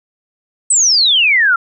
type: exponential sweep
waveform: sine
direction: down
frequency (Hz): 8372 to 1338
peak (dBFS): -8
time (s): 0.7-1.56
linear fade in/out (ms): 5
effects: none